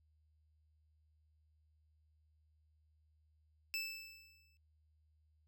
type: tone with exponential decay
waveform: 25% pulse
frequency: 2637 Hz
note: E7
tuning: in tune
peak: -32 dBFS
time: 3.74-4.57 s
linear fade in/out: 0 ms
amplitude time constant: 180 ms
effects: added 77 Hz sine -70 dBFS peak until 5.47 s